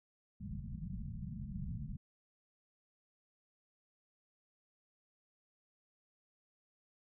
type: low-pass noise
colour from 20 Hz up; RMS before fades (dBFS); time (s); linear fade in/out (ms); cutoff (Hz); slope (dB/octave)
white; -43; 0.4-1.97; 10; 220; 96
effects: none